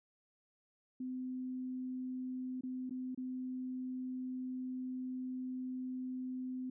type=tone with dropouts; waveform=sine; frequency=255.6 Hz; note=C4; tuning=40 cents flat; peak=-38 dBFS; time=1-6.7 s; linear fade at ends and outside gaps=5 ms; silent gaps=2.61-2.634 / 2.896-2.907 / 3.148-3.175 s; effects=none